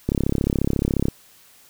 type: click train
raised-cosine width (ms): 3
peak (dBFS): -7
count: 35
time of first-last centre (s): 0.09-1.084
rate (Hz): 34.2
effects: white hiss -52 dBFS RMS until 1.69 s